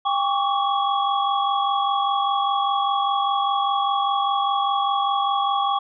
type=tone cluster; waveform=sine; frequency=799 / 1106 / 1151 / 3334 Hz; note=G5 / C#6 / D6 / G#7; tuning=+33 / -4 / -35 / +6 cents; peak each=-22 / -25 / -24 / -30 dBFS; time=0.05-5.79 s; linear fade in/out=10 ms; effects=none